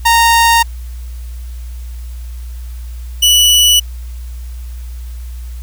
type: tone pair in turn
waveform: sawtooth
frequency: 926 / 2954 Hz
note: A#5 / F#7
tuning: -12 / -3 cents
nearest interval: octave + minor sixth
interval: 2009 cents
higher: second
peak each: -3 dBFS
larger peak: neither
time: 0.05-0.63 / 3.22-3.8 s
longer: neither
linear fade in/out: 10 ms
effects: added 60 Hz sine -23 dBFS peak until 5.62 s + white hiss -44 dBFS RMS until 5.62 s